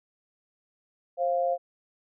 sine tone pair together, 530.6 / 696 Hz, C5 / F5, +24 / -6 cents, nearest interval perfect fourth, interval 470 cents, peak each -26 dBFS, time 1.17-1.58 s, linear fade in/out 50 ms, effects none

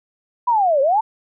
sine linear two-way sweep, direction down then up, 1000 to 523.3 to 911 Hz, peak -13 dBFS, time 0.47-1.01 s, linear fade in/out 10 ms, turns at 0.81 s, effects none

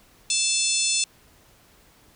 harmonic tone with a mistuned harmonic, 880 Hz, A5, in tune, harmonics 3 / 4 / 5 / 6 / 7 / 8 / 9 / 10, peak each -29 / -29 / -29 / -29 / -29 / -29 / -29 / -29 dBFS, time 0.3-1.04 s, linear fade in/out 2 ms, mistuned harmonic 5, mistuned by -52 cents, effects pink hiss -56 dBFS RMS until 2.15 s

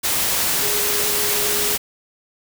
sine tone in noise, 415.3 Hz, G#4, in tune, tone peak -28 dBFS, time 0.61-1.76 s, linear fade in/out 20 ms, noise white, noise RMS -20 dBFS, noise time 0.03-1.78 s, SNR -11 dB, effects none

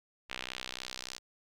sawtooth tone with band-pass filter sweep, 63.4 Hz, B1, 46 cents sharp, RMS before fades -43 dBFS, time 0.29-1.19 s, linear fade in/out 20 ms, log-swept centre 2700 to 5300 Hz, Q 1.6, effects none

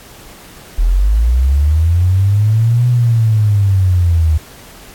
sine linear two-way sweep, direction up then down, 38.89 to 123.47 to 76.6 Hz, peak -8 dBFS, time 0.78-4.38 s, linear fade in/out 10 ms, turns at 2.88 s, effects pink hiss -38 dBFS RMS until 4.94 s + AAC 64 kbps

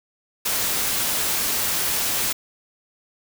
white noise, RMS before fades -23 dBFS, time 0.45-2.33 s, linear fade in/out 10 ms, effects none

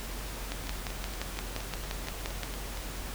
two click trains, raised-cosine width 0.2 ms, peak -16 / -23 dBFS, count 12 / 10, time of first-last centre 0.52-2.433 / 0.67-2.773 s, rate 5.75 / 4.28 Hz, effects added 46 Hz sine -38 dBFS peak until 3.14 s + pink hiss -41 dBFS RMS until 3.14 s

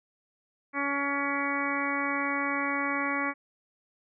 harmonic tone, 281.4 Hz, C#4, 26 cents sharp, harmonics 1 / 2 / 3 / 4 / 5 / 6 / 7 / 8, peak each -33 / -38 / -38 / -33 / -37 / -38 / -34 / -34 dBFS, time 0.73-3.34 s, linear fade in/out 50 ms, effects none

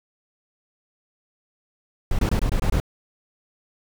brown noise bursts, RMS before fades -20 dBFS, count 7, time 2.11-2.801 s, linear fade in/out 2 ms, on 79 ms, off 23 ms, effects none

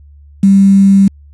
sine tone with quantisation, 196 Hz, G3, in tune, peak -3 dBFS, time 0.43-1.08 s, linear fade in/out 5 ms, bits 5, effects added 72 Hz sine -36 dBFS peak until 1.33 s + resampled to 24000 Hz

